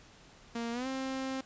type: tone with pitch glide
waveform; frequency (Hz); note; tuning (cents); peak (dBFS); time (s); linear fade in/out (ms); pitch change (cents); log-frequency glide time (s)
sawtooth; 233.1 to 264.7; A#3 to C4; 0 to +20; -30; 0.55-1.41; 5; +220; 0.72-0.87
effects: pink hiss -57 dBFS RMS until 1.45 s + resampled to 16000 Hz